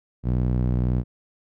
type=tone with band-pass filter; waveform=sawtooth; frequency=61.8 Hz; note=B1; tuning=2 cents sharp; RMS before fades=-22 dBFS; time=0.23-1.04 s; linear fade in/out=50 ms; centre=140 Hz; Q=0.98; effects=none